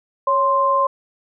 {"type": "tone pair together", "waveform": "sine", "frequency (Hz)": [554.4, 1046.6], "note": ["C#5", "C6"], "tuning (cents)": [0, 0], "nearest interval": "major seventh", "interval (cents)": 1100, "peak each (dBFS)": [-20, -15], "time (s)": [0.27, 0.87], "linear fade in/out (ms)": 5, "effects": []}